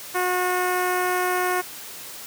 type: tone with notch filter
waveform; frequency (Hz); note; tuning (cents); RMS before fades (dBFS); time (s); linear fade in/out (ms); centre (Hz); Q
10% pulse; 362.7; F#4; -34; -23; 0.14-1.62; 20; 4300; 0.6
effects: white hiss -38 dBFS RMS until 2.26 s + high-pass 100 Hz 12 dB/octave